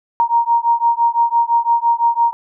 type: beating tone pair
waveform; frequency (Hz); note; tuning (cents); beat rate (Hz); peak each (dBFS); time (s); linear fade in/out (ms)
sine; 932.3 / 938.2; A#5 / A#5; 0 / +11; 5.9; -15; 0.2-2.33; 0
effects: none